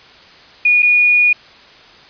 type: tone with dropouts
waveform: sine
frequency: 2450 Hz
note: D#7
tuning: 27 cents flat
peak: -8 dBFS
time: 0.65-1.33 s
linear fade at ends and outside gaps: 5 ms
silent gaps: 0.823-0.828 s
effects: white hiss -42 dBFS RMS until 2.09 s + resampled to 11025 Hz